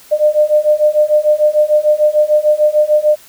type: beating tone pair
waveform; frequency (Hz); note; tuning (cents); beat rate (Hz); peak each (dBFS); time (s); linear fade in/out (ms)
sine; 600 / 606.7; D5 / D#5; +37 / -44; 6.7; -12 / -11; 0.11-3.16; 20
effects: white hiss -42 dBFS RMS until 3.28 s